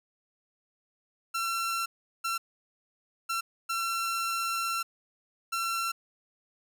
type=tone bursts at uneven times; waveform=sawtooth; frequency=1354 Hz; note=E6; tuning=46 cents sharp; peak=-25 dBFS; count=5; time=1.34-1.86 / 2.24-2.38 / 3.29-3.41 / 3.69-4.83 / 5.52-5.92 s; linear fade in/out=10 ms; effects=none